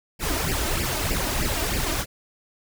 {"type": "noise with flanger", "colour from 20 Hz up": "pink", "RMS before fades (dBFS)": -25, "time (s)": [0.19, 2.06], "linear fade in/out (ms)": 50, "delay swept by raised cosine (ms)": [0.39, 3.29], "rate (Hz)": 3.2, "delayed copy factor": 0.8, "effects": []}